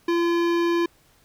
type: tone with hard clipping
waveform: sine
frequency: 341.5 Hz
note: F4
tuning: 39 cents flat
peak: -21 dBFS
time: 0.08-0.86 s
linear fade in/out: 5 ms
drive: 18 dB
effects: pink hiss -59 dBFS RMS until 1.24 s